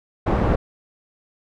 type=low-pass noise; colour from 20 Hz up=pink; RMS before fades=-19 dBFS; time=0.26-0.56 s; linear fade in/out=10 ms; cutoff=940 Hz; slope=12 dB/octave; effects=none